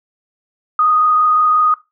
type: tone with frequency modulation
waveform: sine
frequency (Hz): 1241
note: D#6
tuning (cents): -5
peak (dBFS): -10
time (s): 0.79-1.74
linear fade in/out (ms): 2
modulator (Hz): 25.6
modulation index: 0.68
effects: noise-tail reverb RT60 0.2 s tail -17 dB re dry